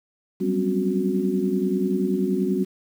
sine tone cluster, 185.6 / 196 / 253.5 / 274.7 / 367.3 Hz, F#3 / G3 / B3 / C#4 / F#4, +6 / 0 / +45 / -16 / -13 cents, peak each -29 / -24 / -29 / -28 / -25 dBFS, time 0.4-2.65 s, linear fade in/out 20 ms, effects 8-bit

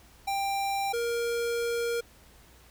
square tone pair in turn, 790 / 469.7 Hz, G5 / A#4, +13 / +13 cents, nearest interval major sixth, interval 900 cents, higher first, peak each -28 dBFS, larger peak neither, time 0.27-0.93 / 0.93-2.01 s, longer second, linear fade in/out 10 ms, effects added 60 Hz sine -58 dBFS peak until 2.7 s + pink hiss -57 dBFS RMS until 2.7 s

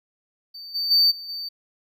triangle tone with level steps, 4586 Hz, D8, 42 cents flat, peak -35 / -22 / -13 / -33 / -28 dBFS, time 0.54-1.49 s, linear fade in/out 10 ms, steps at 0.74 / 0.9 / 1.1 / 1.28 s, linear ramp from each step 20 ms, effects none

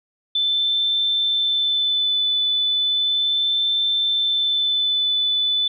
sine tone with vibrato, 3520 Hz, A7, in tune, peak -17 dBFS, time 0.35-5.68 s, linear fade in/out 5 ms, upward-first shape sine, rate 0.35 Hz, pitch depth 14 cents each way, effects none

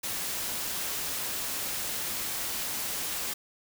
white noise, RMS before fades -33 dBFS, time 0.03-3.34 s, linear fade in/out 10 ms, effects none

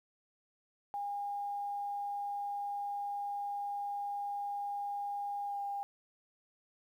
sine tone with pitch glide, 811 to 804.5 Hz, G#5 to G5, -41 to +45 cents, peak -35 dBFS, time 0.94-5.83 s, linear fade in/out 0 ms, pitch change -14 cents, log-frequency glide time 5.45-5.61 s, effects 11-bit

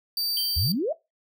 45% pulse tone, 4638 Hz, D8, 22 cents flat, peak -24 dBFS, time 0.17-0.72 s, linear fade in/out 2 ms
square tone with exponential decay, 3135 Hz, G7, 1 cent flat, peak -27 dBFS, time 0.37-0.74 s, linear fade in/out 1 ms, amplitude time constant 79 ms
sine exponential sweep, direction up, 69.3 to 698.5 Hz, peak -23 dBFS, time 0.56-0.93 s, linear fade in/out 10 ms
effects noise-tail reverb RT60 0.2 s tail -18 dB re dry

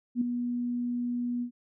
sine tone with ADSR envelope, 242.7 Hz, B3, 30 cents flat, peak -21 dBFS, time 0.15-1.51 s, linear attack 62 ms, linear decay 5 ms, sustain -7 dB, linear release 91 ms, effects none

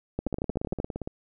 two click trains, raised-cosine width 2 ms, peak -19 / -15 dBFS, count 15 / 9, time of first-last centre 0.27-1.075 / 0.19-0.801 s, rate 17.4 / 13.1 Hz, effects none

